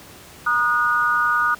sine tone cluster, 947 / 1225 / 1455 Hz, A#5 / D#6 / F#6, +27 / -27 / -29 cents, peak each -28 / -19 / -19 dBFS, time 0.46-1.55 s, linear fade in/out 10 ms, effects pink hiss -43 dBFS RMS until 1.59 s + high-pass 60 Hz 12 dB/octave

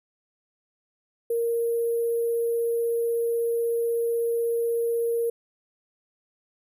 sine tone with sample-and-hold, 466.2 Hz, A#4, in tune, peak -22 dBFS, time 1.3-5.3 s, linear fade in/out 5 ms, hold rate 11025 Hz, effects none

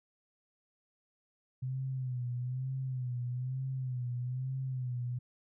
sine tone with vibrato, 127.3 Hz, C3, 47 cents flat, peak -33 dBFS, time 1.62-5.19 s, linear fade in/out 10 ms, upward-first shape sine, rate 1.1 Hz, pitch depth 70 cents each way, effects none

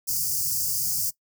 white band-stop noise, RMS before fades -26 dBFS, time 0.07-1.11 s, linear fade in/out 20 ms, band 170 to 4700 Hz, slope 96 dB/octave, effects noise-tail reverb RT60 0.1 s tail -20 dB re dry + high-pass 80 Hz 12 dB/octave

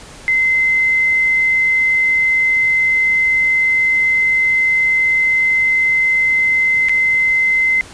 sine tone with dropouts, 2064 Hz, C7, 24 cents flat, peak -11 dBFS, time 0.28-7.81 s, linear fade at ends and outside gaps 0 ms, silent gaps 6.886-6.894 s, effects pink hiss -37 dBFS RMS until 7.93 s + resampled to 22050 Hz

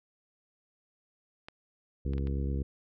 clicks, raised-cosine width 0.3 ms, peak -27 / -32 / -31 / -32 dBFS, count 4, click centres 1.485 / 2.135 / 2.181 / 2.272 s
harmonic tone, 68.7 Hz, C#2, 15 cents flat, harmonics 1 / 2 / 3 / 4 / 5 / 6 / 7, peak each -30 / -36 / -40 / -42 / -44 / -46 / -47 dBFS, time 2.05-2.63 s, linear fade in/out 5 ms
effects none

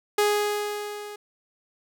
sawtooth tone with level ramp, 415.3 Hz, G#4, in tune, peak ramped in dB -14 to -33 dBFS, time 0.18-1.16 s, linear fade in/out 5 ms, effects none

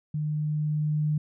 sine tone with level ramp, 151.5 Hz, D#3, 46 cents flat, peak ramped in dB -26 to -22 dBFS, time 0.14-1.18 s, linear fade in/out 5 ms, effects none

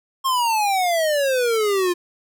square exponential sweep, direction down, 1080 to 347.1 Hz, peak -18 dBFS, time 0.24-1.94 s, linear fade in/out 20 ms, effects none

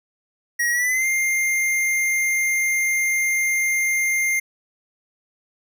square tone with pitch glide, 1900 to 2108 Hz, A#6 to C7, +33 to +12 cents, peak -19 dBFS, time 0.59-4.4 s, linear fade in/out 10 ms, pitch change +179 cents, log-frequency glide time 0.71-1.06 s, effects none

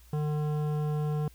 sine tone with hard clipping, 150.4 Hz, D3, 42 cents sharp, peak -29 dBFS, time 0.13-1.28 s, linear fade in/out 2 ms, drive 13 dB, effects added 60 Hz sine -53 dBFS peak until 1.34 s + white hiss -61 dBFS RMS until 1.34 s

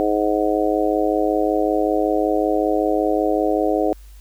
harmonic tone, 105.3 Hz, G#2, 24 cents sharp, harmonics 3 / 4 / 5 / 6 / 7, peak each -21 / -22 / -23 / -24 / -24 dBFS, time 0-3.93 s, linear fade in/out 0 ms, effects added 50 Hz sine -39 dBFS peak until 4.2 s + white hiss -54 dBFS RMS until 4.2 s

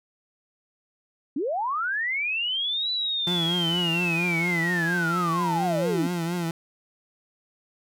sine linear two-way sweep, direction up then down, 246.7 to 3987 to 246.7 Hz, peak -24 dBFS, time 1.36-6.07 s, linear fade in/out 5 ms, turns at 2.91 s
30% pulse tone with vibrato, 171.3 Hz, F3, 33 cents flat, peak -23 dBFS, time 3.27-6.51 s, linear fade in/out 2 ms, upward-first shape triangle, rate 4.3 Hz, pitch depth 88 cents each way
effects none

